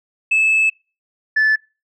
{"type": "tone pair in turn", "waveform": "sine", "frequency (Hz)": [2611, 1742.6], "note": ["E7", "A6"], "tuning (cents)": [-17, -17], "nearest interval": "perfect fifth", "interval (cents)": 700, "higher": "first", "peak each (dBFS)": -10, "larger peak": "neither", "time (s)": [[0.31, 0.7], [1.36, 1.56]], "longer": "first", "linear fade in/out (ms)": 10, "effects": ["noise-tail reverb RT60 0.3 s tail -24 dB re dry", "tanh soft clip ceiling -10 dBFS"]}